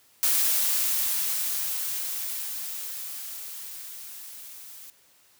blue noise with level ramp, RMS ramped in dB -22 to -45 dBFS, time 0.23-4.9 s, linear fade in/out 0 ms, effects white hiss -60 dBFS RMS until 5.39 s + high-pass 60 Hz 12 dB/octave

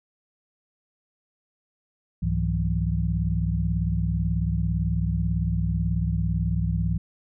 sine tone cluster, 66 / 102.8 / 162.9 / 181 Hz, C2 / G#2 / E3 / F#3, +16 / -17 / -20 / -38 cents, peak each -26 / -27 / -26 / -33 dBFS, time 2.22-6.98 s, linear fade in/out 10 ms, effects none

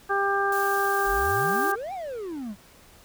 harmonic tone, 396.9 Hz, G4, 22 cents sharp, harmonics 1 / 2 / 3 / 4, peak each -27 / -27 / -27 / -27 dBFS, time 0.09-1.76 s, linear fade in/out 20 ms
blue noise, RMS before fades -37 dBFS, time 0.52-1.72 s, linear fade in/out 2 ms
triangle exponential two-way sweep, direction up then down, 36.71 to 804 to 189.5 Hz, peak -29 dBFS, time 1.05-2.56 s, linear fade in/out 50 ms, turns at 1.93 s
effects pink hiss -53 dBFS RMS until 3.04 s

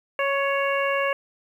harmonic tone with a mistuned harmonic, 554.4 Hz, C#5, in tune, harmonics 1 / 2 / 3 / 4 / 5, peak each -24 / -27 / -29 / -30 / -31 dBFS, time 0.19-1.13 s, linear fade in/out 2 ms, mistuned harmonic 3, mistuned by +17 cents, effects 9-bit

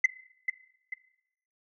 sine tone with echo, 2035 Hz, C7, 49 cents flat, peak -15 dBFS, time 0.04-0.06 s, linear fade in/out 5 ms, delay 440 ms, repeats 2, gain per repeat -8 dB, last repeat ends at 0.94 s, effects noise-tail reverb RT60 0.8 s tail -19 dB re dry + tanh soft clip ceiling -14 dBFS

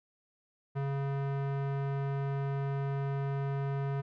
square tone with low-pass filter, 138.59 Hz, C#3, in tune, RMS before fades -33 dBFS, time 0.75-4.02 s, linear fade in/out 20 ms, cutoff 1500 Hz, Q 0.83, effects none

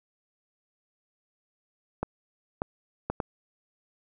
clicks, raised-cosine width 1 ms, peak -14 dBFS, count 4, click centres 2.03 / 2.619 / 3.1 / 3.202 s, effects none

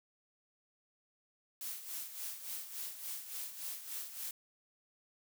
blue noise with tremolo, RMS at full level -41 dBFS, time 1.61-4.31 s, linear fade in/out 2 ms, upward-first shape sine, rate 3.5 Hz, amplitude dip 65%, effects none

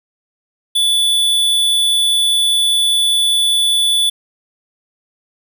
square tone, 3465 Hz, A7, 27 cents flat, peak -12 dBFS, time 0.75-4.1 s, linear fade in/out 10 ms, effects none

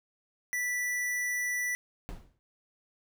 square tone, 1969 Hz, B6, 6 cents flat, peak -30 dBFS, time 0.53-1.75 s, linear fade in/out 0 ms
brown noise with exponential decay, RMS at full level -36 dBFS, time 2.09-2.39 s, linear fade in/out 0 ms, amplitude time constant 64 ms
effects none

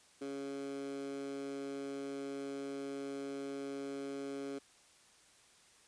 15% pulse tone with high-pass filter, 138.59 Hz, C#3, in tune, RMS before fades -42 dBFS, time 0.21-4.59 s, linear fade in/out 10 ms, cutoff 330 Hz, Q 8.3, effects white hiss -64 dBFS RMS until 5.87 s + resampled to 22050 Hz

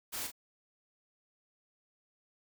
white noise with echo, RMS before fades -39 dBFS, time 0.12-0.28 s, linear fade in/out 20 ms, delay 38 ms, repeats 1, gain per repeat -6 dB, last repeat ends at 0.318 s, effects none

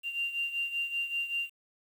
sine beating tone pair, 2778 / 2783.2 Hz, F7 / F7, -10 / -7 cents, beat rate 5.2 Hz, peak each -31 / -36 dBFS, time 0.03-1.5 s, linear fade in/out 50 ms, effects tanh soft clip ceiling -23 dBFS + 9-bit

